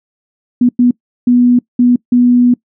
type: tone bursts at uneven times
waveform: sine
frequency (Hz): 244.8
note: B3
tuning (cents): -15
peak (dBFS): -5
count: 5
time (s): 0.61-0.69 / 0.79-0.91 / 1.27-1.59 / 1.79-1.96 / 2.12-2.54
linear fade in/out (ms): 5
effects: noise-tail reverb RT60 0.1 s tail -23 dB re dry